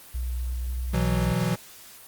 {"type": "tone with pitch glide", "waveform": "sine", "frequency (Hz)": [61.8, 62.45], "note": ["B1", "B1"], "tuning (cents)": [2, 20], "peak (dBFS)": -26, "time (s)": [0.14, 1.33], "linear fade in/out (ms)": 10, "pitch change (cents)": 18, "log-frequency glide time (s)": [0.55, 1.14]}
{"type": "chord", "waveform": "square", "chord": "B suspended fourth", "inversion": "none", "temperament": "equal", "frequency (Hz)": [123.47, 164.81, 185], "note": ["B2", "E3", "F#3"], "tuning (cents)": [0, 0, 0], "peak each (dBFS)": -28, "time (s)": [0.93, 1.56], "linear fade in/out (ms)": 10}
{"effects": ["white hiss -47 dBFS RMS until 2.07 s", "Opus 32 kbps"]}